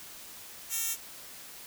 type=tone with high-pass filter; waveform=10% pulse; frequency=455.5 Hz; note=A#4; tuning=40 cents flat; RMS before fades=-32 dBFS; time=0.69-0.97 s; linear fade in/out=50 ms; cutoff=7500 Hz; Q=0.62; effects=white hiss -47 dBFS RMS until 1.66 s